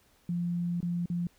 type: tone with dropouts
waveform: sine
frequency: 173.6 Hz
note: F3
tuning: 10 cents flat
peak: -28 dBFS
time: 0.29-1.27 s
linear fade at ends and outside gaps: 2 ms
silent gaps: 0.805-0.828 / 1.058-1.1 s
effects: pink hiss -65 dBFS RMS until 1.38 s